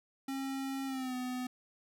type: tone with pitch glide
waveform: square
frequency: 269.8 to 251.7 Hz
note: C#4 to B3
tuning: -47 to +33 cents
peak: -36 dBFS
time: 0.28-1.47 s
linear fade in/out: 5 ms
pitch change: -120 cents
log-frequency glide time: 0.86-1.15 s
effects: none